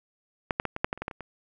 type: clicks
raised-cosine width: 0.5 ms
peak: -10 / -9 / -13 / -17 / -7 / -13 / -28 / -17 / -16 / -24 / -23 dBFS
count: 11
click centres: 0.508 / 0.599 / 0.653 / 0.764 / 0.845 / 0.929 / 0.976 / 1.02 / 1.081 / 1.112 / 1.207 s
effects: none